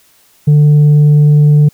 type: tone with tanh clipping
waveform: sine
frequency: 148.4 Hz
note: D3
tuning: 18 cents sharp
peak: -4 dBFS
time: 0.47-1.69 s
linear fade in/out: 10 ms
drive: 2 dB
effects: white hiss -49 dBFS RMS until 1.73 s